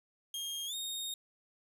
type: tone with pitch glide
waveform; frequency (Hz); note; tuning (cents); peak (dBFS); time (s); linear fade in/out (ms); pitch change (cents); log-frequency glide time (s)
sawtooth; 3228 to 3708; G#7 to A#7; -50 to -10; -34; 0.34-1.14; 2; +240; 0.66-0.75
effects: 11-bit